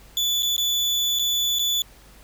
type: tone with dropouts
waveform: 35% pulse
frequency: 3468 Hz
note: A7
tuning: 26 cents flat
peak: -18 dBFS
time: 0.17-1.82 s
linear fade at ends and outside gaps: 1 ms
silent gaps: 0.424-0.43 / 0.565-0.58 / 1.189-1.194 / 1.587-1.593 s
effects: added 50 Hz sine -50 dBFS peak until 2.23 s + pink hiss -51 dBFS RMS until 2.23 s